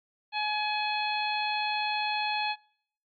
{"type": "harmonic tone", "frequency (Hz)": 845, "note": "G#5", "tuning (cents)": 30, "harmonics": [1, 2, 3, 4, 5], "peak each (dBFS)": [-30, -38, -32, -37, -36], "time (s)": [0.32, 2.56], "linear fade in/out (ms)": 50, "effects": ["noise-tail reverb RT60 0.6 s tail -23 dB re dry", "MP3 48 kbps"]}